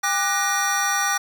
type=tone cluster; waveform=square; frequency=802 / 1185 / 1483 / 1881 / 5800 Hz; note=G5 / D6 / F#6 / A#6 / F#8; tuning=+39 / +15 / +4 / +15 / -35 cents; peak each=-27 dBFS; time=0.03-1.18 s; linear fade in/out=10 ms; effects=none